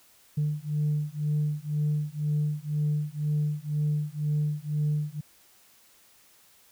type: beating tone pair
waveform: sine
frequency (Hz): 148.7 / 150.7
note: D3 / D3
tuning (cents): +22 / +45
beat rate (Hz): 2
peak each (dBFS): -27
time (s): 0.37-5.21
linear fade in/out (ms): 10
effects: tanh soft clip ceiling -20 dBFS + white hiss -59 dBFS RMS until 6.71 s